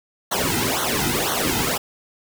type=noise with flanger; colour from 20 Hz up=pink; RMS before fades=-22 dBFS; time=0.31-1.78 s; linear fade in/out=10 ms; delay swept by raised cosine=0.4 to 1.8 ms; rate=2 Hz; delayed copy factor=-0.95; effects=none